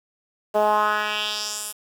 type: tone with band-pass filter sweep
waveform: 10% pulse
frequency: 210.8 Hz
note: G#3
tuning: 26 cents sharp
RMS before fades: -23 dBFS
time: 0.54-1.73 s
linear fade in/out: 20 ms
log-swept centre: 570 to 11000 Hz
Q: 2.4
effects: 7-bit